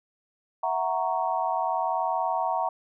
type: chord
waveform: sine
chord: F# dominant seventh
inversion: third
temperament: equal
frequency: 659.3 / 740 / 932.3 / 1108.7 Hz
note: E5 / F#5 / A#5 / C#6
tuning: 0 / 0 / 0 / 0 cents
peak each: -31 / -28 / -28 / -33 dBFS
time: 0.63-2.69 s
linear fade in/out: 5 ms
effects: none